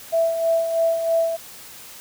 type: tone with tremolo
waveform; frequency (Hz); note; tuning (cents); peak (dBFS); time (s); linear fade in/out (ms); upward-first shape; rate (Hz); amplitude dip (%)
sine; 661; E5; +5; -15; 0.12-1.37; 20; sine; 3.1; 55
effects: white hiss -41 dBFS RMS until 2 s

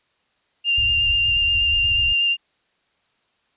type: tone with vibrato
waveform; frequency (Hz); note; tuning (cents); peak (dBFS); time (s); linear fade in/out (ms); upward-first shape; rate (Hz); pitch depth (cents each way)
sine; 2794; F7; 0; -16; 0.64-2.37; 50; sine; 8.3; 12
type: low-pass noise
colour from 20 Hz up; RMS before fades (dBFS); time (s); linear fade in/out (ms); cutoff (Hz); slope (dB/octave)
white; -30; 0.77-2.14; 20; 100; 48
effects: white hiss -66 dBFS RMS until 3.56 s + resampled to 8000 Hz

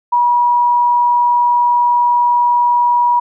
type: tone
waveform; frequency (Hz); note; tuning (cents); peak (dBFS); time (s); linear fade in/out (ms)
sine; 965; B5; -40; -9; 0.12-3.2; 10
effects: none

